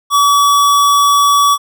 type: tone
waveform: square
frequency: 1140 Hz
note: C#6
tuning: 48 cents sharp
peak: -8 dBFS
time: 0.1-1.58 s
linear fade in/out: 50 ms
effects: none